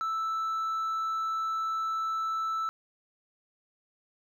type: tone with hard clipping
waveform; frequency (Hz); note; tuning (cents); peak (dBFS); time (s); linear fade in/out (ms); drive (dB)
sine; 1318.5; E6; 0; -29; 0.01-2.69; 0; 2
effects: none